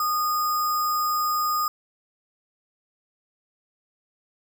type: tone with sample-and-hold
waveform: sine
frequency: 1228 Hz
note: D#6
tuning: 23 cents flat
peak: -21 dBFS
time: 0-1.68 s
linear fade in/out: 2 ms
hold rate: 6300 Hz
effects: none

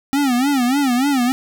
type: tone with vibrato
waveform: square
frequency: 263.7 Hz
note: C4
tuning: 14 cents sharp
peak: -15 dBFS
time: 0.13-1.32 s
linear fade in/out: 0 ms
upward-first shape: sine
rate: 3.4 Hz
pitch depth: 160 cents each way
effects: none

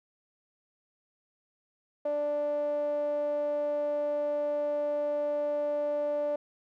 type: tone with band-pass filter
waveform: sawtooth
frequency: 293.7 Hz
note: D4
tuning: in tune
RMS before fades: -30 dBFS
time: 2.05-6.36 s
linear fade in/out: 5 ms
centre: 620 Hz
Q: 9.2
effects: none

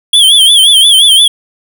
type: tone with vibrato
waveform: square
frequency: 3278 Hz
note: G#7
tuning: 23 cents flat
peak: -3 dBFS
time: 0.13-1.28 s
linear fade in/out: 5 ms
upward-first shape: sine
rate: 5.7 Hz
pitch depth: 110 cents each way
effects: none

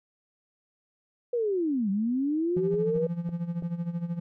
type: linear two-way sweep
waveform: sine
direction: down then up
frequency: 493.9 to 189.3 to 493.9 Hz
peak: -24 dBFS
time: 1.33-3.07 s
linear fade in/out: 5 ms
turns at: 1.9 s
type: tone with tremolo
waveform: triangle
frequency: 171 Hz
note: F3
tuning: 36 cents flat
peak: -24 dBFS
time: 2.56-4.2 s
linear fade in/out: 10 ms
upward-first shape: sine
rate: 13 Hz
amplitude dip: 75%
type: clicks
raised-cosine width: 2 ms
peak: -29 dBFS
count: 5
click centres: 2.568 / 2.741 / 2.962 / 3.291 / 3.624 s
effects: none

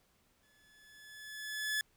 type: tone with exponential growth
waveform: sawtooth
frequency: 1718 Hz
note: A6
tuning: 42 cents flat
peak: -27 dBFS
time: 0.43-1.81 s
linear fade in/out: 1 ms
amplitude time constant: 300 ms
effects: pink hiss -72 dBFS RMS until 1.96 s

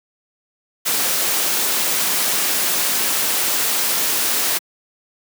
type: noise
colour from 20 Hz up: white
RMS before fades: -19 dBFS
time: 0.85-4.59 s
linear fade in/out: 20 ms
effects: high-pass 200 Hz 12 dB/octave

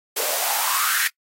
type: noise with high-pass filter sweep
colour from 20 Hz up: white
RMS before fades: -22 dBFS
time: 0.16-1.08 s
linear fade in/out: 10 ms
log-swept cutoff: 460 to 1800 Hz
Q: 5.3
effects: noise-tail reverb RT60 0.1 s tail -24 dB re dry + AAC 48 kbps

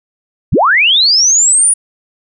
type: linear sweep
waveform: sine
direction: up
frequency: 34.65 to 9760 Hz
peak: -6 dBFS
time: 0.52-1.74 s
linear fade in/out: 10 ms
effects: none

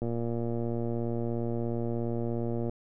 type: click train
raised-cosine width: 2 ms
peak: -20 dBFS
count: 314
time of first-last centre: 0.02-2.695 s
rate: 117 Hz
effects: none

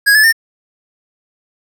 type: tone with pitch steps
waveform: square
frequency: 1652 / 1729.1 / 1809.9 Hz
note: G#6 / A6 / A6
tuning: -10 / -31 / +48 cents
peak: -7 dBFS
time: 0.06-0.327 s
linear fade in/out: 20 ms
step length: 89 ms
effects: none

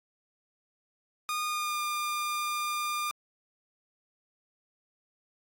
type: tone with pitch glide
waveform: sawtooth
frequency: 1225 to 1202.6 Hz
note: D#6 to D6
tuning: -27 to +41 cents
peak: -26 dBFS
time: 1.29-3.11 s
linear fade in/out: 0 ms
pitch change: -32 cents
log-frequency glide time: 1.45-1.82 s
effects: AAC 64 kbps

